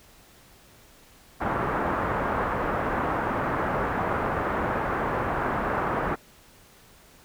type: low-pass noise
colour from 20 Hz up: white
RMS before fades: -27 dBFS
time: 1.4-6.16 s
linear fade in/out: 20 ms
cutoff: 1400 Hz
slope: 24 dB/octave
effects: pink hiss -54 dBFS RMS until 7.24 s